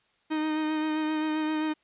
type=tone with vibrato; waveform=45% pulse; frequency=310 Hz; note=D#4; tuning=6 cents flat; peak=-26 dBFS; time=0.3-1.74 s; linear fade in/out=20 ms; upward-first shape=sine; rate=7.6 Hz; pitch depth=18 cents each way; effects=white hiss -68 dBFS RMS until 1.83 s + resampled to 8000 Hz